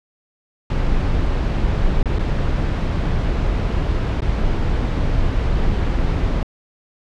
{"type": "noise with dropouts", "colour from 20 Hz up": "brown", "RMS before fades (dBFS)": -18, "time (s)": [0.7, 6.43], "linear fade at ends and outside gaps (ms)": 2, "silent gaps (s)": [[2.029, 2.057], [2.186, 2.192], [4.206, 4.219]], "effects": ["low-pass 4000 Hz 12 dB/octave"]}